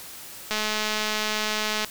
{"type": "click train", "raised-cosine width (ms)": 0.2, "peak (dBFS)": -9, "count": 287, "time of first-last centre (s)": [0.51, 1.846], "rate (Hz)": 214, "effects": ["white hiss -41 dBFS RMS until 1.9 s"]}